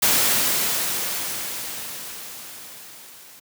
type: noise with level ramp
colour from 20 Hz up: white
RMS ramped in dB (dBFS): -17 to -46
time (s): 0.02-3.4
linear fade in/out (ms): 10
effects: high-pass 100 Hz 12 dB/octave